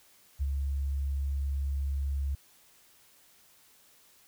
sine tone with ADSR envelope, 69.3 Hz, C#2, in tune, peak -25 dBFS, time 0.39-2.35 s, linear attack 30 ms, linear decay 32 ms, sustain -3 dB, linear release 4 ms, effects white hiss -61 dBFS RMS until 4.27 s

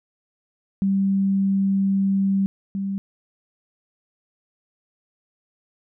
sine tone pair in turn, 195.1 / 195.96 Hz, G3 / G3, -8 / 0 cents, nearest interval unison, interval 8 cents, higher second, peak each -17 / -23 dBFS, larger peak first, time 0.82-2.46 / 2.75-2.98 s, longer first, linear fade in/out 0 ms, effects none

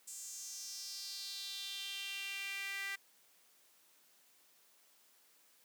sawtooth tone with high-pass filter sweep, 394.2 Hz, G4, 10 cents sharp, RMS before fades -44 dBFS, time 0.07-2.96 s, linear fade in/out 10 ms, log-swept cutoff 7600 to 1900 Hz, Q 4, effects white hiss -68 dBFS RMS until 5.64 s + high-pass 200 Hz 12 dB/octave

